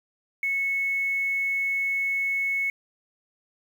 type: tone with quantisation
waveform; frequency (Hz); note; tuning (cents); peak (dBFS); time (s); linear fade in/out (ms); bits
sine; 2200; C#7; -14; -23; 0.43-2.7; 2; 8
effects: none